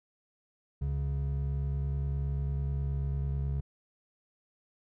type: tone pair together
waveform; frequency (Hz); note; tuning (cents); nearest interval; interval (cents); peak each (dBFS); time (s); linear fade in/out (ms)
triangle; 69.34 / 138.59; C#2 / C#3; +1 / 0; octave; 1199; -29 / -31; 0.81-3.61; 10
effects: none